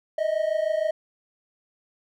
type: tone pair together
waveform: triangle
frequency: 615 / 641.5 Hz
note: D#5 / E5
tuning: -20 / -47 cents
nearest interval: minor second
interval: 73 cents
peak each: -23 dBFS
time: 0.18-0.91 s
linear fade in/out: 5 ms
effects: none